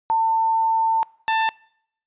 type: tone pair in turn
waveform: sine / sawtooth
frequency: 897 / 888.7 Hz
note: A5 / A5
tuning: +33 / +17 cents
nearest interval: unison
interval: 16 cents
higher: first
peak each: -16 / -14 dBFS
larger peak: second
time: 0.1-1.03 / 1.28-1.49 s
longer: first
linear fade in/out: 0 ms
effects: noise-tail reverb RT60 0.7 s tail -24 dB re dry + resampled to 8000 Hz